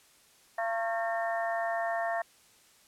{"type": "harmonic tone with a mistuned harmonic", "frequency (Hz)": 227.7, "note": "A#3", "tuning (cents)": -40, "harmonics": [3, 4, 5, 6, 7, 8], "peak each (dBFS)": [-30, -40, -40, -45, -46, -36], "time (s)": [0.58, 2.22], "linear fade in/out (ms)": 5, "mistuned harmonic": 5, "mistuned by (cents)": -55, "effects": ["white hiss -61 dBFS RMS until 2.87 s", "low-pass 11000 Hz 12 dB/octave"]}